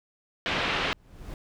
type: low-pass noise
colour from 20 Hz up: white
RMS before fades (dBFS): -28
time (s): 0.46-0.93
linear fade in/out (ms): 0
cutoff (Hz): 3300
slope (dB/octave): 24
type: noise with exponential growth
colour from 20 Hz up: brown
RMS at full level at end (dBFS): -34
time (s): 0.74-1.34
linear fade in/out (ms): 1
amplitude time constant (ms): 130
effects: none